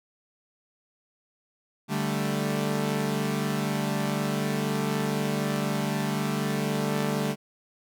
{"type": "chord", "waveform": "sawtooth", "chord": "D suspended fourth", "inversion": "none", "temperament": "equal", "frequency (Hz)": [146.83, 196, 220], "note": ["D3", "G3", "A3"], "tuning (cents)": [0, 0, 0], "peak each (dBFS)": -26, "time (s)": [1.88, 7.36], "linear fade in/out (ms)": 50, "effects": []}